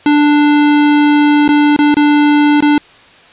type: tone with dropouts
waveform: square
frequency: 294.4 Hz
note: D4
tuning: 4 cents sharp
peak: -7 dBFS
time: 0.06-2.78 s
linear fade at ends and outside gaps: 2 ms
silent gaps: 1.479-1.489 / 1.764-1.789 / 1.943-1.968 / 2.606-2.624 s
effects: white hiss -41 dBFS RMS until 3.32 s + resampled to 8000 Hz